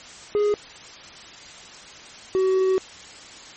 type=tone pair in turn; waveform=triangle; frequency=415.3 / 377.5 Hz; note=G#4 / F#4; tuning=0 / +35 cents; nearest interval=major second; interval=165 cents; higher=first; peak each=-15 dBFS; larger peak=neither; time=0.35-0.54 / 2.35-2.78 s; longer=second; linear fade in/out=0 ms; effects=white hiss -42 dBFS RMS until 3.56 s + MP3 32 kbps